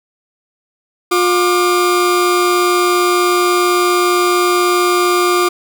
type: tone pair together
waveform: 40% pulse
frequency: 356.2 / 1191.9 Hz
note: F4 / D6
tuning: +34 / +25 cents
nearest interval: octave + major sixth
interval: 2091 cents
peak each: -12 / -14 dBFS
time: 1.11-5.49 s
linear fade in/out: 10 ms
effects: none